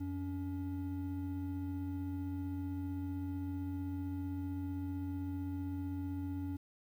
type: tone pair together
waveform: triangle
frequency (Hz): 89.1 / 282.9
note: F2 / C#4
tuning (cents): +35 / +35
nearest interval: octave + minor sixth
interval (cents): 2000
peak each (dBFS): -38 / -37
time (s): 0-6.57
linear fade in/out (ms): 10
effects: 11-bit

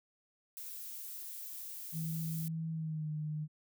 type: noise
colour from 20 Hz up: violet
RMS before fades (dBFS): -45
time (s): 0.57-2.48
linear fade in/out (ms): 0
type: tone with pitch glide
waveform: sine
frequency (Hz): 161.8 to 152.72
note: E3 to D#3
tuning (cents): -32 to -32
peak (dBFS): -35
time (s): 1.92-3.48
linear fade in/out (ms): 50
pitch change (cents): -100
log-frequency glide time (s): 2.71-3.1
effects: none

